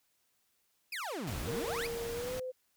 30% pulse exponential two-way sweep, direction down then up, 2637 to 51.5 to 2637 Hz, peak -34 dBFS, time 0.92-1.87 s, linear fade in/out 5 ms, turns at 1.4 s
pink noise, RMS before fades -43 dBFS, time 1.27-2.4 s, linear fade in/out 5 ms
sine tone with pitch glide, 466.1 to 511.2 Hz, A#4 to C5, 0 to -40 cents, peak -36 dBFS, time 1.46-2.52 s, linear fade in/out 20 ms, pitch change +160 cents, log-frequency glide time 2.13-2.35 s
effects white hiss -75 dBFS RMS until 2.76 s

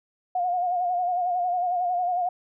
sine tone with vibrato, 716 Hz, F5, 43 cents sharp, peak -22 dBFS, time 0.35-2.29 s, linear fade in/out 5 ms, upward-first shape sine, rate 11 Hz, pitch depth 51 cents each way, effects none

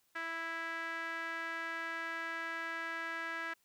sawtooth tone with band-pass filter, 330 Hz, E4, 2 cents sharp, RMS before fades -40 dBFS, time 0.15-3.54 s, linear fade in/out 10 ms, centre 1700 Hz, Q 3.5, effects white hiss -74 dBFS RMS until 3.64 s

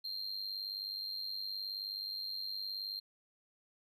triangle tone with amplitude modulation, 4186 Hz, C8, in tune, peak -34 dBFS, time 0.04-3 s, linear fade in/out 10 ms, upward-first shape sine, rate 99.1 Hz, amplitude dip 70%, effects none

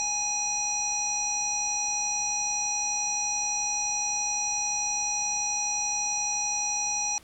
harmonic tone, 830.6 Hz, G#5, in tune, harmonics 1 / 3 / 5 / 7 / 9, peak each -34 / -37 / -38 / -27 / -39 dBFS, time 0-7.18 s, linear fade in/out 0 ms, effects pink hiss -54 dBFS RMS until 7.23 s + low-pass 12000 Hz 12 dB/octave

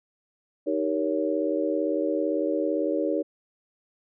sine chord, Eb dominant seventh, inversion none, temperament just, 311.1 / 388.9 / 466.7 / 560 Hz, Eb4 / G4 / Bb4 / Db5, 0 / -14 / +2 / +18 cents, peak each -27 / -30 / -30 / -28 dBFS, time 0.66-3.23 s, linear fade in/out 20 ms, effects none

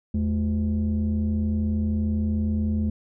sine tone pair together, 81.33 / 214.5 Hz, E2 / A3, -23 / -44 cents, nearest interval octave + perfect fourth, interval 1679 cents, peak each -22 dBFS, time 0.14-2.9 s, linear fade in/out 5 ms, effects tanh soft clip ceiling -18 dBFS

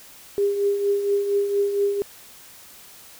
sine tone with tremolo, 403.1 Hz, G4, 48 cents sharp, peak -16 dBFS, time 0.38-2.02 s, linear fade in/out 0 ms, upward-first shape triangle, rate 4.3 Hz, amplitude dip 60%, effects white hiss -46 dBFS RMS until 3.19 s

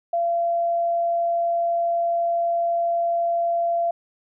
sine tone, 683 Hz, F5, 39 cents flat, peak -19 dBFS, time 0.13-3.91 s, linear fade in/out 5 ms, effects none

